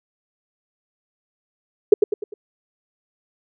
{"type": "tone with echo", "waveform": "sine", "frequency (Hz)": 415.3, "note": "G#4", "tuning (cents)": 0, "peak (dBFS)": -3, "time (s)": [1.92, 1.94], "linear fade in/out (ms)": 5, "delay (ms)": 100, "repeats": 4, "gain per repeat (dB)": -7, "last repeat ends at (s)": 2.34, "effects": []}